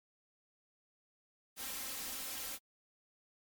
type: noise with comb filter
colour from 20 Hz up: white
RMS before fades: -42 dBFS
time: 1.56-2.59 s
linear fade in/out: 50 ms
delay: 3.8 ms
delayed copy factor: +1
effects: MP3 96 kbps